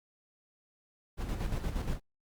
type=noise with tremolo; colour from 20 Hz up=brown; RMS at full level=-32 dBFS; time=1.17-2 s; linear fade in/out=50 ms; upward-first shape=square; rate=8.5 Hz; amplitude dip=50%; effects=Opus 48 kbps